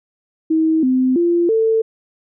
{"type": "tone with pitch steps", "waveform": "sine", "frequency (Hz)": [319.1, 257.4, 344.2, 446], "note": ["D#4", "C4", "F4", "A4"], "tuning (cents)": [44, -28, -25, 23], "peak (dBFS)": -12, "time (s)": [0.5, 1.82], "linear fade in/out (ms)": 10, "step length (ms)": 330, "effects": []}